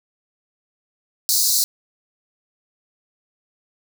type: high-pass noise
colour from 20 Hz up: pink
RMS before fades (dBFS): -18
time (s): 1.29-1.64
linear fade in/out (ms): 0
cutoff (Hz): 4000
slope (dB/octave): 96
effects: none